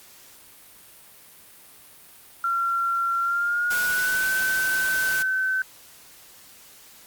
sine tone with pitch glide, 1370 to 1528.9 Hz, F6 to G6, -34 to -44 cents, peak -21 dBFS, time 2.44-5.62 s, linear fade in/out 2 ms, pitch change +190 cents, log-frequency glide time 3.21-4.31 s
white noise, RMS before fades -31 dBFS, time 3.7-5.23 s, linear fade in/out 10 ms
effects white hiss -49 dBFS RMS until 7.06 s + Opus 48 kbps

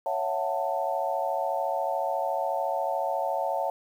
sine chord, F# minor seventh, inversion second, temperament just, 555 / 666 / 740 / 888 Hz, C#5 / E5 / F#5 / A5, +2 / +18 / 0 / +16 cents, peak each -31 dBFS, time 0.06-3.7 s, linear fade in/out 2 ms, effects 9-bit

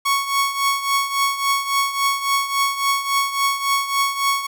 sawtooth tone with tremolo, 1108.7 Hz, C#6, in tune, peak -11 dBFS, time 0.05-4.47 s, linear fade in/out 10 ms, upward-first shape triangle, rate 3.6 Hz, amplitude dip 75%, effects none

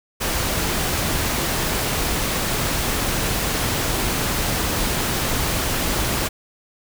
pink noise, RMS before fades -22 dBFS, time 0.2-6.29 s, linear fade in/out 20 ms, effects none

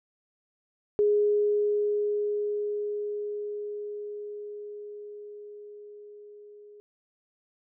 sine tone with level ramp, 415.3 Hz, G#4, in tune, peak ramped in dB -19 to -47 dBFS, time 0.99-6.8 s, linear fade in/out 0 ms, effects none

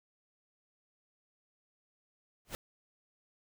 pink noise with exponential growth, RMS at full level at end -35 dBFS, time 2.45-2.55 s, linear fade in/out 0 ms, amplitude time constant 20 ms, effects none

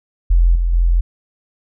sine tone with level steps, 42.86 Hz, F1, 32 cents flat, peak -8 / -13 / -10 dBFS, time 0.3-1.01 s, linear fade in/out 10 ms, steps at 0.55 / 0.73 s, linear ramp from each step 5 ms, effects none

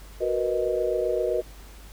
sine chord, B major seventh, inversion second, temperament equal, 370 / 466.2 / 493.9 / 622.3 Hz, F#4 / A#4 / B4 / D#5, 0 / 0 / 0 / 0 cents, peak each -28 dBFS, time 0.2-1.42 s, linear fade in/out 20 ms, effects added 50 Hz sine -43 dBFS peak until 1.92 s + pink hiss -50 dBFS RMS until 1.92 s

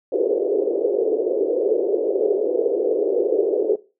white band-pass noise, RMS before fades -20 dBFS, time 0.12-3.76 s, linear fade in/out 5 ms, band 370 to 490 Hz, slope 48 dB/octave, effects noise-tail reverb RT60 0.3 s tail -19 dB re dry

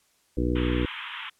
harmonic tone, 60.7 Hz, B1, 29 cents flat, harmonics 1 / 2 / 3 / 4 / 5 / 6 / 7 / 8, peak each -27 / -31 / -37 / -31 / -28 / -32 / -40 / -34 dBFS, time 0.37-0.86 s, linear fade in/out 5 ms
white band-pass noise, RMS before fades -37 dBFS, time 0.55-1.3 s, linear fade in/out 10 ms, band 900 to 3400 Hz, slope 96 dB/octave
effects white hiss -66 dBFS RMS until 1.39 s + low-pass 11000 Hz 12 dB/octave

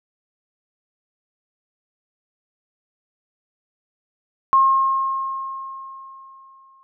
sine tone with exponential decay, 1073 Hz, C6, 43 cents sharp, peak -10 dBFS, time 4.53-6.83 s, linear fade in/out 0 ms, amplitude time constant 500 ms, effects none

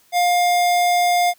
square tone, 707 Hz, F5, 21 cents sharp, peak -15 dBFS, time 0.12-1.34 s, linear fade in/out 50 ms, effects white hiss -56 dBFS RMS until 1.38 s

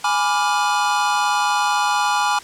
square chord, G# diminished seventh, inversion none, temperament equal with one note detuned, 830.6 / 987.8 / 1174.7 / 1410.7 Hz, G#5 / B5 / D6 / F6, 0 / 0 / 0 / +17 cents, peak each -21 / -23 / -24 / -25 dBFS, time 0.04-2.39 s, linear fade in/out 5 ms, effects white hiss -40 dBFS RMS until 2.43 s + low-pass 8000 Hz 12 dB/octave

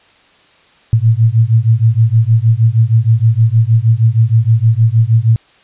sine beating tone pair, 110 / 116.4 Hz, A2 / A#2, 0 / -2 cents, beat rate 6.4 Hz, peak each -10 dBFS, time 0.93-5.36 s, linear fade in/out 0 ms, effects white hiss -48 dBFS RMS until 5.63 s + resampled to 8000 Hz

